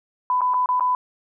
sine tone with dropouts, 1000 Hz, B5, 21 cents sharp, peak -17 dBFS, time 0.3-0.95 s, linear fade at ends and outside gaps 1 ms, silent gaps 0.408-0.416 / 0.537-0.542 / 0.659-0.689 / 0.797-0.807 s, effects none

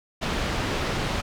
pink low-pass noise, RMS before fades -27 dBFS, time 0.21-1.22 s, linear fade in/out 20 ms, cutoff 4300 Hz, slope 12 dB/octave, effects none

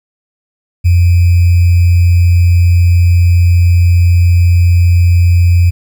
sine tone with sample-and-hold, 87.31 Hz, F2, in tune, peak -4 dBFS, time 0.84-5.71 s, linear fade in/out 20 ms, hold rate 2450 Hz, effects none

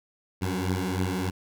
15% pulse beating tone pair, 91.3 / 94.6 Hz, F#2 / F#2, -23 / +39 cents, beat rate 3.3 Hz, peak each -22 / -23 dBFS, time 0.41-1.31 s, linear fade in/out 20 ms, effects none

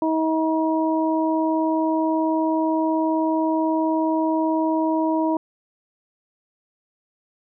harmonic tone, 318.7 Hz, D#4, 42 cents sharp, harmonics 1 / 2 / 3, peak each -20 / -25 / -25 dBFS, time 0.02-5.37 s, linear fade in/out 2 ms, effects none

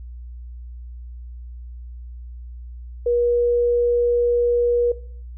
sine tone, 480 Hz, B4, 49 cents flat, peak -16 dBFS, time 3.06-4.92 s, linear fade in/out 5 ms, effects noise-tail reverb RT60 0.5 s tail -17 dB re dry + added 60 Hz sine -33 dBFS peak until 5.37 s

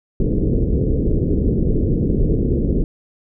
pink low-pass noise, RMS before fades -17 dBFS, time 0.2-2.84 s, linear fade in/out 2 ms, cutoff 470 Hz, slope 48 dB/octave, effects none

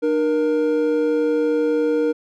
triangle tone pair together, 302 / 471.6 Hz, D4 / A#4, +48 / +20 cents, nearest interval minor sixth, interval 772 cents, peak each -19 / -16 dBFS, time 0.02-2.13 s, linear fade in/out 20 ms, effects none

